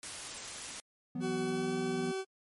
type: noise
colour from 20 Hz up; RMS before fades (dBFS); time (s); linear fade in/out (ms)
white; -42; 0.03-0.8; 0
type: chord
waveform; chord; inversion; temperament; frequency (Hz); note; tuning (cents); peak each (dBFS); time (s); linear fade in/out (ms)
triangle; E suspended second; none; equal; 164.81 / 185 / 246.9; E3 / F#3 / B3; 0 / 0 / 0; -38 / -39 / -34; 1.15-2.12; 5
type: tone with pitch glide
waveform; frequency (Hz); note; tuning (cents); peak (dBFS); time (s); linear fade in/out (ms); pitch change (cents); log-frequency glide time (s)
40% pulse; 376.5 to 382; F#4 to G4; +30 to -45; -33; 1.2-2.25; 50; +25; 1.37-1.73
effects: MP3 48 kbps